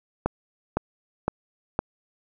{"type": "click train", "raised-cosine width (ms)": 1, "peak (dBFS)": -8, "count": 4, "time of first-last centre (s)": [0.26, 1.791], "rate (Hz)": 1.96, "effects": []}